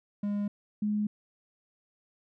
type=tone pair in turn; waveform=triangle / sine; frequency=204.5 / 209.6 Hz; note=G#3 / G#3; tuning=-26 / +16 cents; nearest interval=unison; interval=42 cents; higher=second; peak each=-26 dBFS; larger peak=neither; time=0.23-0.48 / 0.82-1.07 s; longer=neither; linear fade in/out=5 ms; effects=none